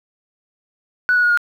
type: tone with pitch steps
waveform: sine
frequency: 1480 / 1462.2 / 1444.5 / 1427.1 Hz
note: F#6 / F#6 / F#6 / F6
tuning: 0 / -21 / -42 / +37 cents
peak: -11 dBFS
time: 1.09-1.374 s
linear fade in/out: 0 ms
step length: 71 ms
effects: tanh soft clip ceiling -8 dBFS + 8-bit